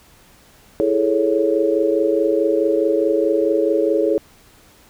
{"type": "chord", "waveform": "sine", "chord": "A major seventh", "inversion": "second", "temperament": "equal", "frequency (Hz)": [329.6, 415.3, 440, 554.4], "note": ["E4", "G#4", "A4", "C#5"], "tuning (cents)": [0, 0, 0, 0], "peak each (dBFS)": -20, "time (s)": [0.8, 4.18], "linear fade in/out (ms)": 0, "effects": ["pink hiss -50 dBFS RMS until 4.89 s"]}